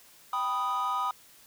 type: chord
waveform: triangle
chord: G augmented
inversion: none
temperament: equal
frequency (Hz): 784 / 987.8 / 1244.5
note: G5 / B5 / D#6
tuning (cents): 0 / 0 / 0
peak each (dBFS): -33 / -29 / -27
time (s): 0.33-1.11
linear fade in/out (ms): 2
effects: tanh soft clip ceiling -19 dBFS + white hiss -56 dBFS RMS until 1.46 s